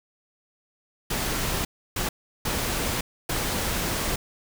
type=noise bursts at uneven times; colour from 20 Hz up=pink; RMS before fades=-27 dBFS; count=4; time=1.1-1.65 / 1.96-2.09 / 2.45-3.01 / 3.29-4.16 s; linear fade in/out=5 ms; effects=none